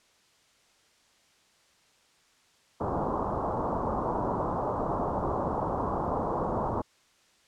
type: low-pass noise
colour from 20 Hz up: white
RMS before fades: -30 dBFS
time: 2.8-6.82 s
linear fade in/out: 10 ms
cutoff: 1100 Hz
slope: 48 dB/octave
effects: white hiss -64 dBFS RMS until 7.47 s + low-pass 7000 Hz 12 dB/octave